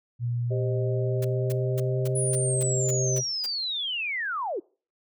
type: tone with pitch glide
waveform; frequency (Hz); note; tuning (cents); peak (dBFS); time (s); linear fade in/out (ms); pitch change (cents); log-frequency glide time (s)
sine; 119.8 to 129.14; A#2 to C3; +48 to -22; -25; 0.19-3.24; 50; +130; 0.81-2.14
type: chord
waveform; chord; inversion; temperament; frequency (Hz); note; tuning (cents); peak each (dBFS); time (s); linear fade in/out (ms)
sine; C minor; second; equal; 392 / 523.3 / 622.3; G4 / C5 / Eb5; 0 / 0 / 0; -30 / -35 / -34; 0.5-3.21; 20
type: noise bursts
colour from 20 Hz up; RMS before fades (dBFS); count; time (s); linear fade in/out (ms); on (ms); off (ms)
white; -39; 9; 1.22-3.463; 5; 27; 250
type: linear sweep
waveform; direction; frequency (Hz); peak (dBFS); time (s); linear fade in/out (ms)
sine; down; 9956 to 311.5; -27; 2.15-4.6; 10
effects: noise-tail reverb RT60 0.4 s tail -25 dB re dry